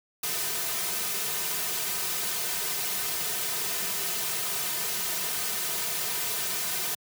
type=noise with comb filter; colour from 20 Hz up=white; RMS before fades=-30 dBFS; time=0.23-6.95 s; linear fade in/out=5 ms; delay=3.6 ms; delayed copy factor=-0.9; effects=high-pass 150 Hz 12 dB/octave